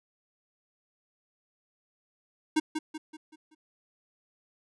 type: tone with echo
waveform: square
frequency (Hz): 311.1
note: D#4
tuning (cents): 0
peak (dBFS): -22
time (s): 2.56-2.6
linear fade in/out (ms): 10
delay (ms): 190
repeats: 5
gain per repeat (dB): -7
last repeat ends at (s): 3.55
effects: resampled to 24000 Hz